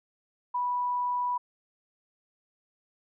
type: tone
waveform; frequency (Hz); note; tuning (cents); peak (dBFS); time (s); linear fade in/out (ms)
sine; 983; B5; -8; -26; 0.54-1.38; 10
effects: none